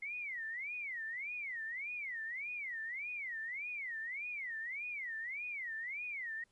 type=tone with vibrato; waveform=sine; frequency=2093 Hz; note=C7; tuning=in tune; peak=-39 dBFS; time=0.02-6.44 s; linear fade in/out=5 ms; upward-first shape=sine; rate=1.7 Hz; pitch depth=290 cents each way; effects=pink hiss -75 dBFS RMS until 6.51 s + resampled to 24000 Hz